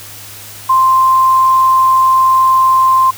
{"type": "tone with quantisation", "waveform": "sine", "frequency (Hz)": 1046.5, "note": "C6", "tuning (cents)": 0, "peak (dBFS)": -6, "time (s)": [0.69, 3.11], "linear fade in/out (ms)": 10, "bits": 6, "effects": ["added 102 Hz sine -39 dBFS peak until 3.17 s", "white hiss -32 dBFS RMS until 3.17 s"]}